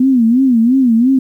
sine tone with vibrato, 245.8 Hz, B3, 8 cents flat, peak -7 dBFS, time 0-1.19 s, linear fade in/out 5 ms, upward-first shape sine, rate 2.9 Hz, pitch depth 160 cents each way, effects 8-bit

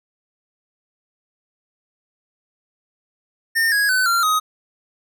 square tone with pitch steps, 1818 / 1657.5 / 1511.2 / 1377.8 / 1256.2 Hz, A#6 / G#6 / F#6 / F6 / D#6, -44 / -4 / +36 / -24 / +16 cents, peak -16 dBFS, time 3.55-4.4 s, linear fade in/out 20 ms, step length 170 ms, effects none

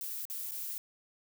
violet noise with dropouts, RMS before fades -39 dBFS, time 0.01-0.78 s, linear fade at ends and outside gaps 1 ms, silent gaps 0.253-0.299 / 0.511-0.518 s, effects none

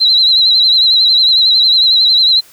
sine tone with vibrato, 3998 Hz, B7, 20 cents sharp, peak -6 dBFS, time 0-2.41 s, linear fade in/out 20 ms, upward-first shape sine, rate 11 Hz, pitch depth 67 cents each way, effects white hiss -43 dBFS RMS until 2.52 s

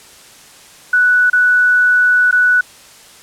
sine tone with dropouts, 1480 Hz, F#6, in tune, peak -8 dBFS, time 0.93-2.61 s, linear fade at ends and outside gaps 5 ms, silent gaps 1.3-1.33 / 2.312-2.325 s, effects white hiss -41 dBFS RMS until 3.22 s + low-pass 10000 Hz 12 dB/octave

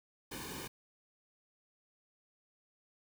pink noise with comb filter, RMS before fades -44 dBFS, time 0.31-0.68 s, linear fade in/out 10 ms, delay 1.5 ms, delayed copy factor -0.75, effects none

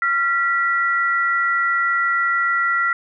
sine tone pair together, 1376.6 / 1951 Hz, F6 / B6, -25 / -22 cents, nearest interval tritone, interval 603 cents, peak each -18 / -20 dBFS, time 0.02-2.93 s, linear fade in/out 2 ms, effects none

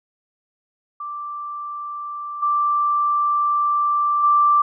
sine tone with level steps, 1174.7 Hz, D6, in tune, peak -27 / -16 / -12 dBFS, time 1-4.62 s, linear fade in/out 5 ms, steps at 2.42 / 4.23 s, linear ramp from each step 10 ms, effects none

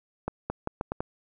accelerating click train, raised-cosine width 1 ms, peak -15 dBFS, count 6, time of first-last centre 0.28-1.005 s, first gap 220 ms, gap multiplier 0.79, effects none

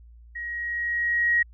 sine tone with level ramp, 1894 Hz, A#6, 27 cents sharp, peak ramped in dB -31 to -17 dBFS, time 0.35-1.43 s, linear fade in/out 10 ms, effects added 58 Hz sine -46 dBFS peak until 1.53 s

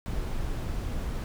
brown noise, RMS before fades -31 dBFS, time 0.06-1.24 s, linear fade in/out 0 ms, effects none

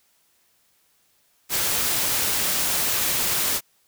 white noise, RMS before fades -23 dBFS, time 1.49-3.61 s, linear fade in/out 50 ms, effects white hiss -64 dBFS RMS until 3.87 s

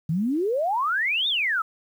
sine exponential two-way sweep, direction up then down, 150 to 3725 to 1259 Hz, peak -21 dBFS, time 0.09-1.62 s, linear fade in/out 5 ms, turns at 1.28 s, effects 9-bit

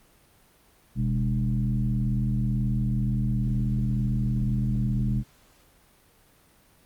sine tone with frequency modulation, 126.2 Hz, B2, 38 cents sharp, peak -22 dBFS, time 0.95-5.24 s, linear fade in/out 50 ms, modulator 77.9 Hz, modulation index 1.1, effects pink hiss -59 dBFS RMS until 6.85 s + Opus 32 kbps

